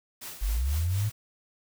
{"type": "noise with tremolo", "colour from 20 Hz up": "white", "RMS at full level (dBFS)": -39, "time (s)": [0.21, 1.12], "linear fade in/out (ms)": 10, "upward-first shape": "triangle", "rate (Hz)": 4.1, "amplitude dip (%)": 65}
{"type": "linear sweep", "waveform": "sine", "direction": "up", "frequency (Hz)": [43, 110], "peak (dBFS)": -24, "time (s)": [0.41, 1.1], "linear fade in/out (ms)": 20}
{"effects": []}